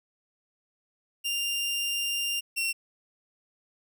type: tone pair in turn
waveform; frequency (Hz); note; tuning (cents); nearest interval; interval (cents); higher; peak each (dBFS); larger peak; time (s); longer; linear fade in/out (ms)
sawtooth; 2794 / 2727; F7 / F7; 0 / -42; unison; 42; first; -24 / -23; second; 1.24-2.41 / 2.56-2.73; first; 20
effects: none